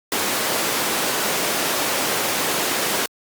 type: high-pass noise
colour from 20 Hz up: pink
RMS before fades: -22 dBFS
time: 0.12-3.06 s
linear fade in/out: 2 ms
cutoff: 310 Hz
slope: 12 dB/octave
effects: Opus 48 kbps